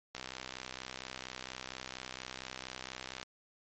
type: click train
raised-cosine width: 0.2 ms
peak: -23 dBFS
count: 199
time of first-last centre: 0.15-3.229 s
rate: 64.3 Hz
effects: MP3 32 kbps